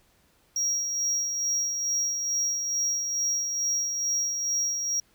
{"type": "tone with tremolo", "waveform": "triangle", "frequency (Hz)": 5650, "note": "F8", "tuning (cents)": 19, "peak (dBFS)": -22, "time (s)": [0.56, 5], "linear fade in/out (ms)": 2, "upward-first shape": "sine", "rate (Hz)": 2.3, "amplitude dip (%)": 40, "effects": ["pink hiss -64 dBFS RMS until 5.14 s"]}